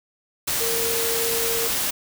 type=tone in noise; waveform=sine; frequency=460.2 Hz; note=A#4; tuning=22 cents flat; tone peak=-26 dBFS; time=0.6-1.68 s; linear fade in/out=10 ms; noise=white; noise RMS=-24 dBFS; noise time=0.47-1.91 s; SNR=-5 dB; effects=none